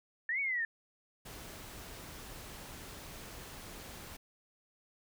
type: linear two-way sweep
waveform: sine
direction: up then down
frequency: 1760 to 2267 to 1760 Hz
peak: -31 dBFS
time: 0.29-0.65 s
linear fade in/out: 2 ms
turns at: 0.4 s
type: noise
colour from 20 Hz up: pink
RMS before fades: -48 dBFS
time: 1.25-4.17 s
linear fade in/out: 10 ms
effects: none